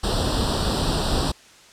pink noise with comb filter, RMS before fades -22 dBFS, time 0.03-1.32 s, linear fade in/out 10 ms, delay 0.23 ms, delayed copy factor +0.9, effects white hiss -49 dBFS RMS until 1.72 s + low-pass 7000 Hz 12 dB/octave

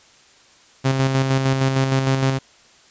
sawtooth tone with tremolo, 133.6 Hz, C3, 36 cents sharp, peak -11 dBFS, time 0.84-2.39 s, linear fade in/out 20 ms, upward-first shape square, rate 6.5 Hz, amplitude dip 40%, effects white hiss -51 dBFS RMS until 2.9 s + resampled to 16000 Hz

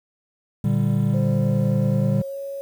triangle chord, G minor, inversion first, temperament equal, 116.54 / 146.83 / 196 Hz, Bb2 / D3 / G3, 0 / 0 / 0 cents, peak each -20 dBFS, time 0.64-2.22 s, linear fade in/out 5 ms
sine tone with pitch glide, 523 to 553.5 Hz, C5 to C#5, -1 to -3 cents, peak -28 dBFS, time 1.14-2.61 s, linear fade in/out 0 ms, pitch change +98 cents, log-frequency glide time 1.88-2.38 s
effects 8-bit

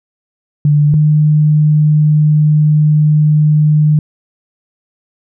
sine tone pair in turn, 147.6 / 151.66 Hz, D3 / D#3, +9 / -44 cents, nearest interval unison, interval 47 cents, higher second, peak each -6 dBFS, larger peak neither, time 0.65-0.94 / 0.94-3.99 s, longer second, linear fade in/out 2 ms, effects none

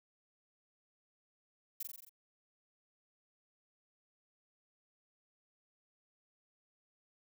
violet noise with echo, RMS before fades -40 dBFS, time 1.8-1.83 s, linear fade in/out 5 ms, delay 44 ms, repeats 6, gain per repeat -3 dB, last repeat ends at 2.094 s, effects none

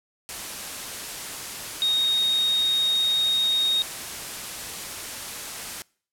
sine tone in noise, 3729 Hz, A#7, in tune, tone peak -19 dBFS, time 1.82-3.82 s, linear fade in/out 0 ms, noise white, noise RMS -34 dBFS, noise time 0.29-5.82 s, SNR +12 dB, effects noise-tail reverb RT60 0.5 s tail -25 dB re dry + low-pass 12000 Hz 12 dB/octave

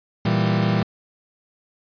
40% pulse chord, E diminished, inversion second, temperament equal, 116.54 / 164.81 / 196 Hz, Bb2 / E3 / G3, 0 / 0 / 0 cents, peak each -21 / -22 / -21 dBFS, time 0.25-0.83 s, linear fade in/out 5 ms, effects resampled to 11025 Hz

